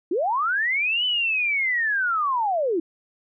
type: linear two-way sweep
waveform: sine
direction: up then down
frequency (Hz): 308.2 to 3027 to 308.2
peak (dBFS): -20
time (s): 0.11-2.8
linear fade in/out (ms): 5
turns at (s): 1.05
effects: none